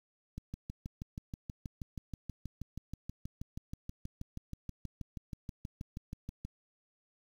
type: click train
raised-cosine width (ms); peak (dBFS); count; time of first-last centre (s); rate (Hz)
5; -28; 39; 0.38-6.45; 6.26
effects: 9-bit